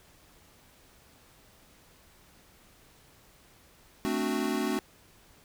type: chord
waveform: square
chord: D dominant seventh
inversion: second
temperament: equal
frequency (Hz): 220 / 261.6 / 293.7 / 370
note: A3 / C4 / D4 / F#4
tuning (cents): 0 / 0 / 0 / 0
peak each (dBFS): -34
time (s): 4.05-4.79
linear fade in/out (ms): 0
effects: pink hiss -59 dBFS RMS until 5.44 s